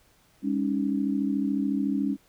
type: chord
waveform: sine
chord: Ab suspended fourth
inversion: none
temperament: equal with one note detuned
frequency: 203.5 / 277.2 / 311.1 Hz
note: Ab3 / Db4 / Eb4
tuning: -35 / 0 / 0 cents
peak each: -28 / -26 / -32 dBFS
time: 0.42-2.17 s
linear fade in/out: 50 ms
effects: pink hiss -62 dBFS RMS until 2.28 s